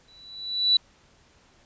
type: tone with exponential growth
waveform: sine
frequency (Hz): 3951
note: B7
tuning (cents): 0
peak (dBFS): -14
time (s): 0.08-0.77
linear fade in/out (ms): 5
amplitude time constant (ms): 150
effects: pink hiss -59 dBFS RMS until 1.65 s + resampled to 16000 Hz